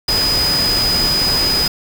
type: tone in noise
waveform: sine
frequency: 4978 Hz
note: D#8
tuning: in tune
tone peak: -14 dBFS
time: 0.08-1.68 s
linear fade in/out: 5 ms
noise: pink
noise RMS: -21 dBFS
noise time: 0.08-1.68 s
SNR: +4 dB
effects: none